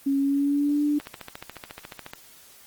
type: tone with pitch glide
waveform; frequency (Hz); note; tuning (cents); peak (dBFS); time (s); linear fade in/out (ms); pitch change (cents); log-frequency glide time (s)
sine; 276 to 294.1; C#4 to D4; -7 to +3; -20; 0.06-0.99; 10; +110; 0.2-0.83
type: click train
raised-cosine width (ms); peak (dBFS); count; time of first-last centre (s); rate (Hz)
0.3; -20; 17; 1-2.135; 14.1
effects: white hiss -51 dBFS RMS until 2.66 s + Opus 24 kbps